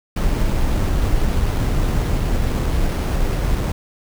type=noise with sample-and-hold; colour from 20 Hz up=brown; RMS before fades=-18 dBFS; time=0.16-3.72 s; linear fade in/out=5 ms; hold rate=7350 Hz; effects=none